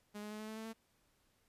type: tone with pitch steps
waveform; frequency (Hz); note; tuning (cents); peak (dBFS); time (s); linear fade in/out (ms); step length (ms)
sawtooth; 207.7 / 210.4 / 213 / 215.8 / 218.5 / 221.3 / 224.2; G#3 / G#3 / G#3 / A3 / A3 / A3 / A3; 0 / +23 / +44 / -33 / -12 / +10 / +33; -40; 0.14-0.735; 20; 85
effects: pink hiss -75 dBFS RMS until 1.48 s + resampled to 32000 Hz